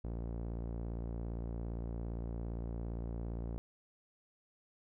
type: tone with low-pass filter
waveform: sawtooth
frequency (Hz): 57.5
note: A#1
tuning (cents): -23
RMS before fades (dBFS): -40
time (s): 0.04-3.58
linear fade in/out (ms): 0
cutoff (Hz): 580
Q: 0.8
effects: none